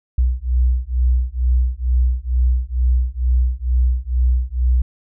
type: beating tone pair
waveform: sine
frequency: 61 / 63.2 Hz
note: B1 / B1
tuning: -21 / +41 cents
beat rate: 2.2 Hz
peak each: -17 dBFS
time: 0.18-4.82 s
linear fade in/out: 5 ms
effects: none